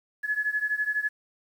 sine beating tone pair, 1698 / 1710 Hz, G#6 / A6, +38 / -50 cents, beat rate 12 Hz, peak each -27 / -29 dBFS, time 0.23-1.09 s, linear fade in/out 20 ms, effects 9-bit

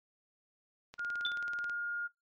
click train, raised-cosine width 0.2 ms, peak -31 dBFS, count 15, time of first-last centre 0.94-1.697 s, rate 18.5 Hz
sine tone, 1419 Hz, F6, 27 cents sharp, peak -34 dBFS, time 0.98-2.08 s, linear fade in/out 20 ms
sine tone with exponential decay, 3520 Hz, A7, in tune, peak -28 dBFS, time 1.25-1.41 s, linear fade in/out 1 ms, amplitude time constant 34 ms
effects noise-tail reverb RT60 0.2 s tail -23 dB re dry + MP3 96 kbps

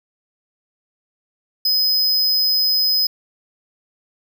square tone, 5040 Hz, D#8, 21 cents sharp, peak -15 dBFS, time 1.65-3.07 s, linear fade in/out 5 ms, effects none

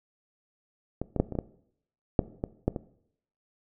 clicks, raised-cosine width 2 ms, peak -17 / -16 / -8 / -22 / -19 / -14 / -6 / -15 / -10 / -19 dBFS, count 10, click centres 1.016 / 1.163 / 1.2 / 1.323 / 1.353 / 1.388 / 2.192 / 2.439 / 2.68 / 2.762 s, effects noise-tail reverb RT60 0.7 s tail -18 dB re dry

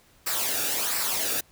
white noise with flanger, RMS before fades -27 dBFS, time 0.26-1.41 s, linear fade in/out 10 ms, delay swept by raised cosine 0.3 to 0.98 ms, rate 1.4 Hz, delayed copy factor -0.6, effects pink hiss -59 dBFS RMS until 1.51 s

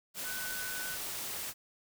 sine tone in noise, 1501 Hz, F#6, 24 cents sharp, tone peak -40 dBFS, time 0.23-0.98 s, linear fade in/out 50 ms, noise white, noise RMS -39 dBFS, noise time 0.14-1.54 s, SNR -4 dB, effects none

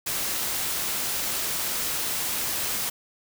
white noise, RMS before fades -28 dBFS, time 0.06-2.9 s, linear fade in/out 10 ms, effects none

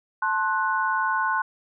sine chord, F# diminished, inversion first, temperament equal with one note detuned, 880 / 1058.7 / 1480 Hz, A5 / C6 / F#6, 0 / +20 / 0 cents, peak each -27 / -25 / -25 dBFS, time 0.22-1.42 s, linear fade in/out 5 ms, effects none

